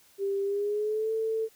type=tone with pitch glide; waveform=sine; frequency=395.6 to 444 Hz; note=G4 to A4; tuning=+16 to +16 cents; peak=-26 dBFS; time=0.18-1.49 s; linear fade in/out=50 ms; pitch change=+200 cents; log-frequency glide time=0.43-1.12 s; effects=white hiss -60 dBFS RMS until 1.55 s